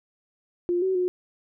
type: tone with pitch steps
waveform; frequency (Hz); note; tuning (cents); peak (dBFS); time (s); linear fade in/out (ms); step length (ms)
sine; 351.3 / 377.6 / 362.2; F4 / F#4 / F#4; +10 / +35 / -37; -21; 0.69-1.08; 0; 130
effects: none